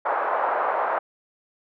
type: band-pass noise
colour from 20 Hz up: pink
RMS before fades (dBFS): -24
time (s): 0.05-0.99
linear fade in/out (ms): 10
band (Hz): 600 to 1300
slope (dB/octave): 24
effects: none